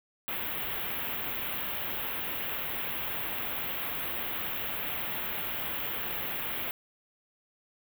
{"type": "band-stop noise", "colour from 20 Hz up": "white", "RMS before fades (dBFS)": -34, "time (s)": [0.28, 6.71], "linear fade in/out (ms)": 0, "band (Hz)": [3400, 13000], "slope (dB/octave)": 48, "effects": []}